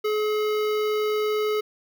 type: tone with notch filter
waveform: square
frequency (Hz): 425.5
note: G#4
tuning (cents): +42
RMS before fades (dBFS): -24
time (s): 0.04-1.61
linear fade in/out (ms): 10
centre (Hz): 8500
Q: 0.7
effects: none